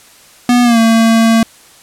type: tone with pitch glide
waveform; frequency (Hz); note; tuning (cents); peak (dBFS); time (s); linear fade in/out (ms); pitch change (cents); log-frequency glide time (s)
square; 244.2 to 226.5; B3 to A#3; -19 to -50; -7; 0.49-1.43; 2; -131; 0.63-0.79
effects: white hiss -42 dBFS RMS until 1.82 s + low-pass 11000 Hz 12 dB/octave